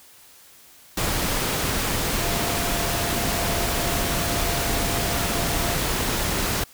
sine tone in noise, 690 Hz, F5, 21 cents flat, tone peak -32 dBFS, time 2.19-5.76 s, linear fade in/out 5 ms, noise pink, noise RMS -24 dBFS, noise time 0.97-6.64 s, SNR -11 dB, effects white hiss -50 dBFS RMS until 6.73 s

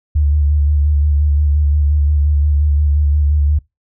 sine tone with vibrato, 73.42 Hz, D2, in tune, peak -10 dBFS, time 0.15-3.59 s, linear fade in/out 10 ms, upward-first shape square, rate 5.7 Hz, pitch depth 32 cents each way, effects noise-tail reverb RT60 0.2 s tail -23 dB re dry

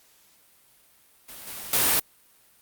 white noise with level steps, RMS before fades -42 / -37 / -21 dBFS, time 1.28-2 s, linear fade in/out 10 ms, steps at 1.47 / 1.73 s, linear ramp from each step 2 ms, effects white hiss -59 dBFS RMS until 2.61 s + Opus 48 kbps

